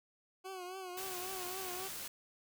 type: tone with vibrato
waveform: 20% pulse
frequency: 370 Hz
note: F#4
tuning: in tune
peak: -38 dBFS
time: 0.44-1.89 s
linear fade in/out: 20 ms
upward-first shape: triangle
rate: 3.7 Hz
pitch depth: 77 cents each way
type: noise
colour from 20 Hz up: white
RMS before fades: -44 dBFS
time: 0.97-2.08 s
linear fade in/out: 5 ms
effects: none